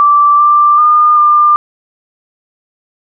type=tone with pitch steps; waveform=sine; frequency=1168 / 1181 / 1213 / 1197 Hz; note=D6 / D6 / D#6 / D6; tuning=-10 / +9 / -44 / +33 cents; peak=-4 dBFS; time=0-1.56 s; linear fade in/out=0 ms; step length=390 ms; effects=none